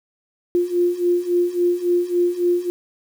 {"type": "beating tone pair", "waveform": "sine", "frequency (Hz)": [349.5, 353.1], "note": ["F4", "F4"], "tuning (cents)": [1, 19], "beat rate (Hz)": 3.6, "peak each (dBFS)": [-21, -18], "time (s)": [0.55, 2.7], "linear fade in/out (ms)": 0, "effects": ["7-bit"]}